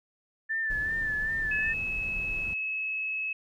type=tone with vibrato; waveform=sine; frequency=1760 Hz; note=A6; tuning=in tune; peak=-27 dBFS; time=0.49-1.74 s; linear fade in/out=20 ms; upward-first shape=sine; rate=2.6 Hz; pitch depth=43 cents each way
type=noise; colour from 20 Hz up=brown; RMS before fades=-40 dBFS; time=0.7-2.54 s; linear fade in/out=5 ms
type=tone; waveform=sine; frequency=2582 Hz; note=E7; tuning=37 cents flat; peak=-29 dBFS; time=1.51-3.33 s; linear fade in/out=5 ms
effects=none